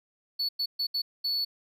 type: tone bursts at uneven times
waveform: triangle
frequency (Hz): 4435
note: C#8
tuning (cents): 0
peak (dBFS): -25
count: 5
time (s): 0.39-0.49 / 0.59-0.66 / 0.79-0.87 / 0.94-1.02 / 1.24-1.45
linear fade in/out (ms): 10
effects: none